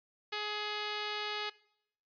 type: tone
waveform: 5% pulse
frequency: 420 Hz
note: G#4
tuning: 19 cents sharp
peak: -23 dBFS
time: 0.32-1.5 s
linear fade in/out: 10 ms
effects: noise-tail reverb RT60 0.7 s tail -21 dB re dry + resampled to 11025 Hz